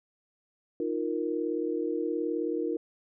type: chord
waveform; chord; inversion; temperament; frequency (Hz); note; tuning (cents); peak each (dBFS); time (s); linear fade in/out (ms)
sine; Eb suspended second; none; just; 311.1 / 350 / 466.7; Eb4 / F4 / Bb4; 0 / +4 / +2; -32; 0.8-2.77; 2
effects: none